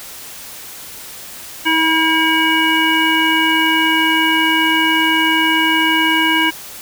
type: harmonic tone with a mistuned harmonic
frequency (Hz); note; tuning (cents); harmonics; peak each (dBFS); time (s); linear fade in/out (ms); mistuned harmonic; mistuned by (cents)
322.6; E4; -37; 1 / 3 / 5 / 7 / 9; -18 / -18 / -18 / -18 / -18; 1.65-6.51; 20; 1; -17
effects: white hiss -33 dBFS RMS until 6.81 s